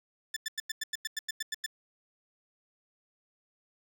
15% pulse tone bursts, 1760 Hz, A6, in tune, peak -25 dBFS, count 12, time 0.34-1.663 s, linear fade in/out 5 ms, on 25 ms, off 93 ms, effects none

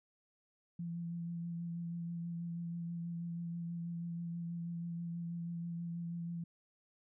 sine tone with vibrato, 170 Hz, F3, 46 cents flat, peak -38 dBFS, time 0.79-6.44 s, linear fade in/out 5 ms, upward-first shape sine, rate 6.2 Hz, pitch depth 17 cents each way, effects none

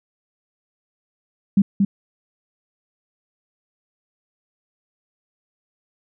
sine tone with echo, 198.4 Hz, G3, 21 cents sharp, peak -10 dBFS, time 1.57-1.62 s, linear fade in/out 5 ms, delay 230 ms, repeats 1, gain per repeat -3 dB, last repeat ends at 1.85 s, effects none

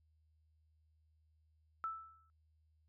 sine tone with exponential decay, 1318.5 Hz, E6, in tune, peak -35 dBFS, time 1.84-2.3 s, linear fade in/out 0 ms, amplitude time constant 100 ms, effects added 78 Hz sine -70 dBFS peak until 2.88 s

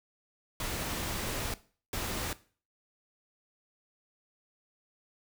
pink noise bursts at uneven times, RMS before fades -35 dBFS, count 2, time 0.6-1.54 / 1.93-2.33 s, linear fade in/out 2 ms, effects noise-tail reverb RT60 0.4 s tail -17 dB re dry

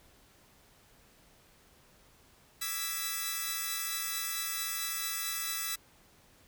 5% pulse chord, E dominant seventh, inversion third, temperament equal, 1174.7 / 1318.5 / 1661.2 / 1975.5 Hz, D6 / E6 / G#6 / B6, 0 / 0 / 0 / 0 cents, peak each -32 / -26 / -30 / -26 dBFS, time 2.61-5.76 s, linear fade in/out 10 ms, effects pink hiss -62 dBFS RMS until 6.47 s

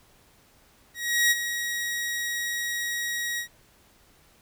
sawtooth tone with ADSR envelope, 1899 Hz, A#6, 32 cents sharp, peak -14 dBFS, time 0.94-3.48 s, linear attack 370 ms, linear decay 30 ms, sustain -10 dB, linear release 93 ms, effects pink hiss -59 dBFS RMS until 4.41 s

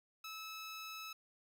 15% pulse tone, 1300 Hz, E6, 24 cents flat, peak -39 dBFS, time 0.24-1.13 s, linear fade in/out 5 ms, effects 12-bit

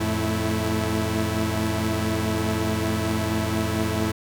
sawtooth tone cluster, 86.6 / 110.7 / 216.8 / 327.9 Hz, F2 / A2 / A3 / E4, -14 / +11 / -25 / -9 cents, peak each -24 dBFS, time 0-4.12 s, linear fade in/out 10 ms, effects none

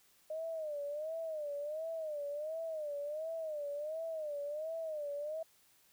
sine tone with vibrato, 613 Hz, D#5, 26 cents flat, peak -37 dBFS, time 0.3-5.43 s, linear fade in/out 5 ms, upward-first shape sine, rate 1.4 Hz, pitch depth 120 cents each way, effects white hiss -68 dBFS RMS until 5.92 s

